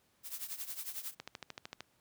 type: noise with tremolo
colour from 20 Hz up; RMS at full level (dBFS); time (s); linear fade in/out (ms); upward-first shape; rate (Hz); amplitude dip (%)
blue; -39; 0.23-1.15; 50; triangle; 11; 85
type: click train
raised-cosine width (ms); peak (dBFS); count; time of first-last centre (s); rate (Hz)
0.2; -25; 9; 1.2-1.806; 13.2
effects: pink hiss -72 dBFS RMS until 2 s + high-pass 80 Hz 12 dB/octave